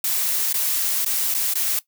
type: noise with dropouts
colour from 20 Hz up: blue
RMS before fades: -22 dBFS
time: 0.04-1.79 s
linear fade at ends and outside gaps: 2 ms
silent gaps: 0.529-0.541 / 1.047-1.061 / 1.341-1.347 / 1.537-1.554 s
effects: noise-tail reverb RT60 0.1 s tail -17 dB re dry